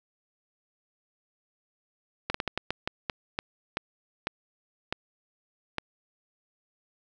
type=slowing click train; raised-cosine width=0.3 ms; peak=-12 dBFS; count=13; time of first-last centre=2.3-5.783 s; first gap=44 ms; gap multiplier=1.31; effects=none